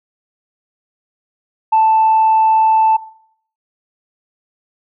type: tone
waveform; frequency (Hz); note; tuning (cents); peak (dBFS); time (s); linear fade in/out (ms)
sine; 881; A5; +2; -7; 1.72-2.97; 10
effects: noise-tail reverb RT60 0.6 s tail -19 dB re dry + tanh soft clip ceiling -5 dBFS